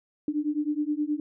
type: beating tone pair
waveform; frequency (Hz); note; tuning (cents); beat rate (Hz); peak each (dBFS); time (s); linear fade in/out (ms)
sine; 293.7 / 303.2; D4 / D#4; 0 / -45; 9.5; -28 / -28; 0.28-1.2; 2
effects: none

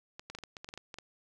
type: clicks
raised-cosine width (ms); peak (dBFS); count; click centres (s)
0.2; -26; 12; 0.195 / 0.3 / 0.35 / 0.387 / 0.437 / 0.568 / 0.645 / 0.689 / 0.739 / 0.776 / 0.942 / 0.986
effects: none

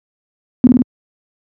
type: tone with echo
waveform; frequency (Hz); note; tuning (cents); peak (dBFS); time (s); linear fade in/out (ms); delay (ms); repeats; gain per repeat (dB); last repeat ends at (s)
sine; 250; B3; +21; -3; 0.64-0.67; 0; 50; 3; -2; 0.82
effects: high-pass 100 Hz 12 dB/octave

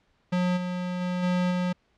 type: tone with level steps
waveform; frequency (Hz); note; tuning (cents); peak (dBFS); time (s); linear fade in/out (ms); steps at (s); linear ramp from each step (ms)
square; 180; F#3; -47; -23 / -29 / -27 / -23 / -25; 0.32-1.73; 10; 0.56 / 1 / 1.22 / 1.5; 20
effects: pink hiss -68 dBFS RMS until 1.97 s + low-pass 4000 Hz 12 dB/octave

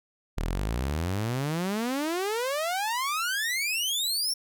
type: exponential sweep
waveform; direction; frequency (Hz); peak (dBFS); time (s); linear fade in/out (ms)
sawtooth; up; 36.71 to 5590; -23; 0.37-4.34; 10
effects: none

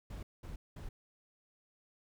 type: noise bursts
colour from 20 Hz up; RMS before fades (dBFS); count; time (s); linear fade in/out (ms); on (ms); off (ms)
brown; -44; 3; 0.1-0.89; 5; 130; 200
effects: none

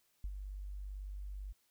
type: tone with ADSR envelope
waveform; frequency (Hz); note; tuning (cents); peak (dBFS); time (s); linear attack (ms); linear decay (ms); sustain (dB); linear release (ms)
sine; 49; G1; 0; -35; 0.24-1.53; 3; 57; -6; 17
effects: white hiss -75 dBFS RMS until 1.7 s

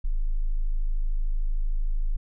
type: tone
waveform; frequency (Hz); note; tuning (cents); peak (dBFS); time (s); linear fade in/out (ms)
sine; 26.59; G#0; +42; -21; 0.04-2.17; 10
effects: none

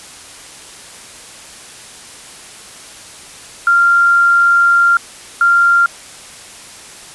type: tone bursts at uneven times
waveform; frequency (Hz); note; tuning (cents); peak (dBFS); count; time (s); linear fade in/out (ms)
sine; 1389; F6; -10; -7; 2; 3.67-4.97 / 5.41-5.86; 2
effects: white hiss -35 dBFS RMS until 7.14 s + resampled to 24000 Hz

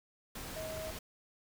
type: tone in noise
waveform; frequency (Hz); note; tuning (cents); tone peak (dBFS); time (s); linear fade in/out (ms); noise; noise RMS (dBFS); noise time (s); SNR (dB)
sine; 634; D#5; +32; -40; 0.56-0.91; 5; pink; -44; 0.35-0.99; +1
effects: none

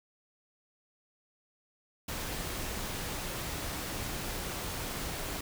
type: noise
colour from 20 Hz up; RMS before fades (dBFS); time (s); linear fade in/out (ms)
pink; -37; 2.08-5.41; 5
effects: none

